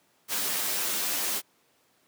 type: noise with comb filter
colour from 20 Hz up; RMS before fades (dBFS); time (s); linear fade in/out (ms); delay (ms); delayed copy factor
white; -29; 0.28-1.42; 50; 10; +0.55
effects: pink hiss -66 dBFS RMS until 2.07 s + high-pass 200 Hz 12 dB/octave